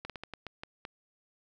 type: slowing click train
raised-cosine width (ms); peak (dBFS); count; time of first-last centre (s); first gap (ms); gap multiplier
0.3; -24; 8; 0.05-0.851; 47; 1.29
effects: none